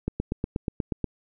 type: click train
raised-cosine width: 3 ms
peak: -13 dBFS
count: 9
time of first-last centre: 0.08-1.043 s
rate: 8.31 Hz
effects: none